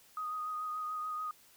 sine tone with vibrato, 1244.5 Hz, D#6, in tune, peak -35 dBFS, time 0.17-1.31 s, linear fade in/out 2 ms, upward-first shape sine, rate 6.9 Hz, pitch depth 20 cents each way, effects white hiss -62 dBFS RMS until 1.56 s

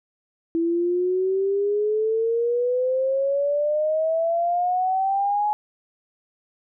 sine exponential sweep, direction up, 329.6 to 846 Hz, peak -19 dBFS, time 0.55-5.53 s, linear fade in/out 0 ms, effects none

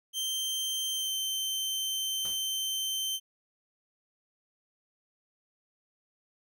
sawtooth tone with pitch glide, 3136 to 3105 Hz, G7 to G7, 0 to -17 cents, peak -27 dBFS, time 0.13-3.2 s, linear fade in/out 50 ms, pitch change -17 cents, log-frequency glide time 0.91-1.11 s
pink noise with exponential decay, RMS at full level -44 dBFS, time 2.25-2.5 s, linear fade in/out 2 ms, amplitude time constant 53 ms
effects none

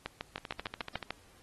two click trains, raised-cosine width 0.3 ms, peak -19 / -23 dBFS, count 8 / 10, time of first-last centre 0.06-1.106 / 0.38-1.027 s, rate 6.69 / 13.9 Hz, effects pink hiss -62 dBFS RMS until 1.42 s + AAC 32 kbps

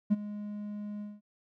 triangle tone with ADSR envelope, 207.7 Hz, G#3, in tune, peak -16 dBFS, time 0.1-1.21 s, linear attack 25 ms, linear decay 25 ms, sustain -18 dB, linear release 200 ms, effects tanh soft clip ceiling -16 dBFS

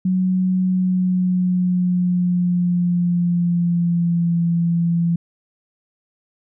sine tone with pitch glide, 185 to 169.65 Hz, F#3 to F3, 0 to -50 cents, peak -15 dBFS, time 0.05-5.16 s, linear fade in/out 5 ms, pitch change -150 cents, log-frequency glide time 0.64-4.42 s, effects none

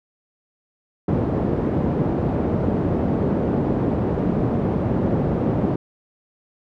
pink band-pass noise, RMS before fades -21 dBFS, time 1.08-5.76 s, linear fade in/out 5 ms, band 110 to 470 Hz, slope 12 dB/octave, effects none

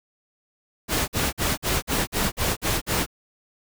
pink noise bursts, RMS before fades -23 dBFS, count 9, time 0.88-3.064 s, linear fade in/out 50 ms, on 200 ms, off 48 ms, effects none

